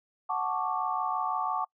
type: chord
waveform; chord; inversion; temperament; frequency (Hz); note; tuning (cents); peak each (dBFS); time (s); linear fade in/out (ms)
sine; D major seventh; first; equal; 740 / 880 / 1108.7 / 1174.7; F#5 / A5 / C#6 / D6; 0 / 0 / 0 / 0; -33; 0.29-1.65; 10
effects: noise-tail reverb RT60 0.1 s tail -26 dB re dry